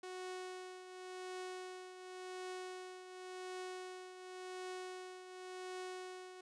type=tone with tremolo; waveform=sawtooth; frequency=368.6 Hz; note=F#4; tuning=7 cents flat; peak=-39 dBFS; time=0.03-6.41 s; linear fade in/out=5 ms; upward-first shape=triangle; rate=0.91 Hz; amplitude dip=65%; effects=resampled to 22050 Hz